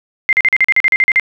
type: tone bursts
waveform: sine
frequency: 2093 Hz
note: C7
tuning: in tune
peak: -7 dBFS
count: 12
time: 0.29-1.197 s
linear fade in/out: 0 ms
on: 38 ms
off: 41 ms
effects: none